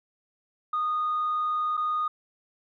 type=tone with dropouts; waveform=sine; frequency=1233 Hz; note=D#6; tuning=16 cents flat; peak=-23 dBFS; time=0.73-2.08 s; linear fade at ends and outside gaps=5 ms; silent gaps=1.77-1.775 s; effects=tanh soft clip ceiling -21 dBFS